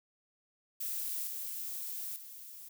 violet noise with level steps, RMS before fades -37 / -40 / -49 dBFS, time 0.8-2.69 s, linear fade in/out 10 ms, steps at 1.27 / 2.16 s, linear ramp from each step 2 ms, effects none

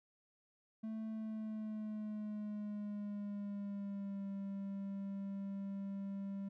triangle tone with pitch glide, 220 to 197.13 Hz, A3 to G3, 0 to +10 cents, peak -38 dBFS, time 0.83-6.49 s, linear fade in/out 10 ms, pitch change -190 cents, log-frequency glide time 1.09-4.27 s, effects none

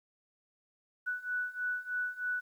sine beating tone pair, 1480 / 1483.2 Hz, F#6 / F#6, 0 / +4 cents, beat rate 3.2 Hz, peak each -37 / -35 dBFS, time 1.06-2.41 s, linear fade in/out 20 ms, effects 11-bit

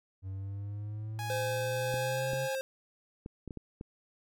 triangle exponential sweep, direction up, 94.5 to 135.8 Hz, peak -34 dBFS, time 0.22-2.49 s, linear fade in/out 50 ms
sawtooth tone with tremolo, 830.6 Hz, G#5, in tune, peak -32 dBFS, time 1.19-2.55 s, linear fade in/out 0 ms, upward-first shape triangle, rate 1.5 Hz, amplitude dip 45%
square tone with pitch glide, 516 to 530.2 Hz, C5 to C5, -24 to +23 cents, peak -33 dBFS, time 1.3-2.61 s, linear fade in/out 0 ms, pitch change +47 cents, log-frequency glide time 1.91-2.28 s
clicks, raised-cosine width 3 ms, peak -28 dBFS, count 7, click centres 1.941 / 2.333 / 3.261 / 3.477 / 3.508 / 3.573 / 3.811 s
effects none

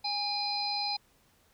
harmonic tone with a mistuned harmonic, 822 Hz, G#5, 18 cents flat, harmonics 1 / 3 / 5 / 6, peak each -34 / -42 / -33 / -36 dBFS, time 0.04-0.97 s, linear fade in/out 10 ms, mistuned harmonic 3, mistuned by -27 cents, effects pink hiss -66 dBFS RMS until 1.53 s

